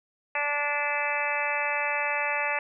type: harmonic tone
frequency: 291.1 Hz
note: D4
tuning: 15 cents flat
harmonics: 2 / 3 / 4 / 5 / 6 / 7 / 8 / 9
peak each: -34 / -32 / -36 / -37 / -33 / -32 / -34 / -32 dBFS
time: 0.35-2.59 s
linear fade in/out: 2 ms
effects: none